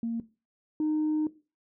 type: tone pair in turn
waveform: sine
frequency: 230.4 / 307.5 Hz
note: A#3 / D#4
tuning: -20 / -20 cents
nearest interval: perfect fourth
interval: 500 cents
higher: second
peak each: -27 / -23 dBFS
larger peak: second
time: 0.03-0.2 / 0.8-1.27 s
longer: second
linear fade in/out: 2 ms
effects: noise-tail reverb RT60 0.3 s tail -17 dB re dry + tanh soft clip ceiling -22 dBFS